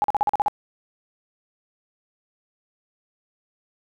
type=tone bursts; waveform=sine; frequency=830.6 Hz; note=G#5; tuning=in tune; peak=-16 dBFS; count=8; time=0.02-0.482 s; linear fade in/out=0 ms; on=21 ms; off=42 ms; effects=none